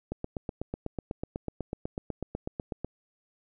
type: click train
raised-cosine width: 2 ms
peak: -19 dBFS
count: 23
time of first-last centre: 0.12-2.846 s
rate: 8.07 Hz
effects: none